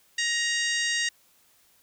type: harmonic tone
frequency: 940 Hz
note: A#5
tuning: 14 cents sharp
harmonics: 2 / 3 / 4 / 5 / 6 / 7 / 8 / 9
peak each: -27 / -32 / -33 / -35 / -36 / -34 / -39 / -41 dBFS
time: 0.18-1.09 s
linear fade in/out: 5 ms
effects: white hiss -62 dBFS RMS until 1.82 s